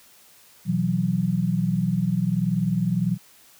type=chord; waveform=sine; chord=B suspended fourth; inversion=none; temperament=equal; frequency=123.47 / 164.81 / 185 Hz; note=B2 / E3 / F#3; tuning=0 / 0 / 0 cents; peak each=-27 / -24 / -23 dBFS; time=0.65-3.18 s; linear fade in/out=50 ms; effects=white hiss -53 dBFS RMS until 3.59 s + high-pass 60 Hz 12 dB/octave